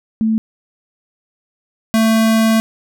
sine / square tone pair in turn, 221 / 222.8 Hz, A3 / A3, +8 / +22 cents, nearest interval unison, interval 14 cents, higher second, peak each -12 / -11 dBFS, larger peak second, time 0.21-0.38 / 1.94-2.6 s, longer second, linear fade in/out 0 ms, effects none

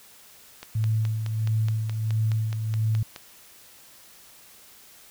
click train, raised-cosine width 0.2 ms, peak -20 dBFS, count 13, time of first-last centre 0.63-3.162 s, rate 4.74 Hz
sine tone with tremolo, 110 Hz, A2, in tune, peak -20 dBFS, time 0.75-3.03 s, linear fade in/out 5 ms, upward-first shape sine, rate 1.5 Hz, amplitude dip 50%
effects white hiss -51 dBFS RMS until 5.1 s

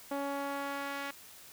sawtooth tone with band-pass filter sweep, 280 Hz, C#4, 18 cents sharp, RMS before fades -37 dBFS, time 0.11-1.11 s, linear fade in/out 5 ms, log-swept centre 670 to 1900 Hz, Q 0.95, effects white hiss -53 dBFS RMS until 1.52 s

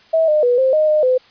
sine tone with pitch steps, 647 / 608 / 488.6 / 525 / 617 / 611 / 510 Hz, E5 / D#5 / B4 / C5 / D#5 / D#5 / C5, -32 / -40 / -19 / +6 / -15 / -32 / -44 cents, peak -11 dBFS, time 0.13-1.18 s, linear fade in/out 10 ms, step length 150 ms, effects white hiss -49 dBFS RMS until 1.3 s + resampled to 11025 Hz

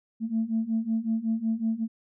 sine beating tone pair, 221.2 / 226.6 Hz, A3 / A#3, +9 / -49 cents, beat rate 5.4 Hz, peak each -28 / -26 dBFS, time 0.2-1.88 s, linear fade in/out 50 ms, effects tanh soft clip ceiling -18 dBFS

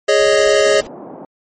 square chord, Ab suspended fourth, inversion none, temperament equal, 415.3 / 554.4 / 622.3 Hz, Ab4 / Db5 / Eb5, 0 / 0 / 0 cents, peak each -15 dBFS, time 0.08-0.81 s, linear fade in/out 10 ms
pink noise with tremolo, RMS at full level -35 dBFS, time 0.19-0.87 s, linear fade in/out 2 ms, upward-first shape triangle, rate 15 Hz, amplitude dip 60%
pink band-pass noise, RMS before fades -33 dBFS, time 0.66-1.25 s, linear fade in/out 2 ms, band 200 to 860 Hz, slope 24 dB/octave
effects MP3 32 kbps

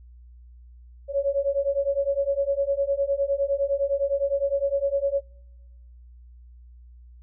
sine beating tone pair, 552 / 561.8 Hz, C#5 / C#5, -7 / +23 cents, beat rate 9.8 Hz, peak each -25 / -24 dBFS, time 1.08-5.22 s, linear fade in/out 50 ms, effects noise-tail reverb RT60 1.0 s tail -26 dB re dry + added 60 Hz sine -45 dBFS peak until 7.22 s

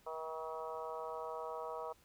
harmonic tone with a mistuned harmonic, 160 Hz, D#3, 49 cents sharp, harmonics 3 / 4 / 5 / 6 / 7 / 8, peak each -45 / -46 / -50 / -47 / -49 / -51 dBFS, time 0.06-1.93 s, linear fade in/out 10 ms, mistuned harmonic 5, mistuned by -28 cents, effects pink hiss -68 dBFS RMS until 2.04 s

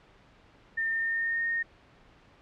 sine tone with pitch glide, 1809 to 1844.9 Hz, A6 to A#6, +48 to -18 cents, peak -26 dBFS, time 0.77-1.63 s, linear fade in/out 10 ms, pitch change +34 cents, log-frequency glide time 0.89-1.46 s, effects pink hiss -58 dBFS RMS until 2.41 s + low-pass 3000 Hz 12 dB/octave

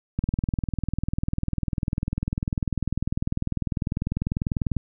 click train, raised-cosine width 5 ms, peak -12 dBFS, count 93, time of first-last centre 0.19-4.767 s, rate 20.1 Hz, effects none

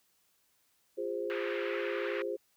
sine chord, F minor, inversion none, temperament equal with one note detuned, 349.2 / 408.4 / 523.3 Hz, F4 / Ab4 / C5, 0 / -29 / 0 cents, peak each -38 / -36 / -37 dBFS, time 0.97-2.37 s, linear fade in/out 20 ms
pink band-pass noise, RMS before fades -41 dBFS, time 1.3-2.22 s, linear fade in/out 0 ms, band 1300 to 2500 Hz, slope 24 dB/octave
effects white hiss -72 dBFS RMS until 2.56 s

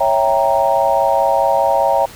sine chord, C# diminished seventh, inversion none, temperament equal, 554.4 / 659.3 / 784 / 932.3 Hz, C#5 / E5 / G5 / Bb5, 0 / 0 / 0 / 0 cents, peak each -17 dBFS, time 0-2.06 s, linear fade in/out 10 ms, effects pink hiss -37 dBFS RMS until 2.15 s

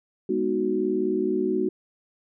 sine chord, G# minor seventh, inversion none, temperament equal, 207.7 / 246.9 / 311.1 / 370 Hz, G#3 / B3 / D#4 / F#4, 0 / 0 / 0 / 0 cents, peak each -30 / -30 / -28 / -24 dBFS, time 0.29-1.69 s, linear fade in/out 5 ms, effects none

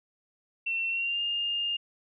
sine tone with pitch glide, 2704 to 2819 Hz, E7 to F7, +43 to +16 cents, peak -27 dBFS, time 0.66-1.77 s, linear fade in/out 10 ms, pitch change +73 cents, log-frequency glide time 0.89-1.21 s, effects none

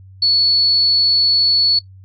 sine tone, 4417 Hz, C#8, 7 cents flat, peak -11 dBFS, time 0.22-1.79 s, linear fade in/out 5 ms, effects noise-tail reverb RT60 0.1 s tail -17 dB re dry + added 95 Hz sine -38 dBFS peak until 2.04 s

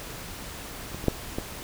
clicks, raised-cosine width 2 ms, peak -23 / -24 / -7 / -15 dBFS, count 4, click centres 0.946 / 1.041 / 1.083 / 1.385 s, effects pink hiss -39 dBFS RMS until 1.63 s

